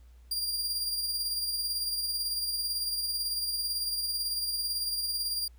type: tone with tremolo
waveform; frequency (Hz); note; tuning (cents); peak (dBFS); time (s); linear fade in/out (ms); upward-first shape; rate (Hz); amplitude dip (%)
sawtooth; 4781; D8; +30; -25; 0.31-5.48; 5; sine; 18; 40
effects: added 60 Hz sine -51 dBFS peak until 5.58 s + pink hiss -69 dBFS RMS until 5.58 s